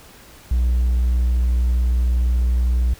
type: tone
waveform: triangle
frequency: 61 Hz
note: B1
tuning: 21 cents flat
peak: -12 dBFS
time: 0.51-2.94 s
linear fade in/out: 5 ms
effects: tanh soft clip ceiling -9 dBFS + pink hiss -45 dBFS RMS until 2.99 s